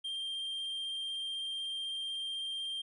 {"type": "tone with vibrato", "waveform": "triangle", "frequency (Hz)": 3179, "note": "G7", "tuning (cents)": 24, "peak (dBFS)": -34, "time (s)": [0.04, 2.82], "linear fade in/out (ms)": 10, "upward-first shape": "sine", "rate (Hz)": 16, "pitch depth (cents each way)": 9, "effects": ["resampled to 24000 Hz"]}